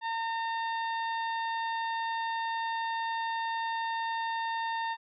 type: harmonic tone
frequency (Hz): 911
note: A#5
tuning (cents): -40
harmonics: 1 / 2 / 3 / 4 / 5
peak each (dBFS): -31 / -37 / -47 / -45 / -51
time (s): 0.01-4.97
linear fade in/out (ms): 50
effects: none